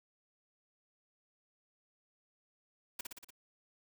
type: noise with echo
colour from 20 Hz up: white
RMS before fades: -40 dBFS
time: 2.99-3.01 s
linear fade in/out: 5 ms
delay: 59 ms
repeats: 5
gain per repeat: -3 dB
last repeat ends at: 3.305 s
effects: none